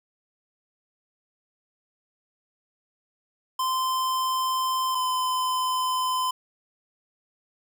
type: tone pair in turn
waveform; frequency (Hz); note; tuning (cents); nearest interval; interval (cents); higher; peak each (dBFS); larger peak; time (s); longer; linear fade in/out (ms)
square; 1036 / 1021.7; C6 / C6; -17 / -42; unison; 25; first; -24; neither; 3.59-4.95 / 4.95-6.31; neither; 5
effects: none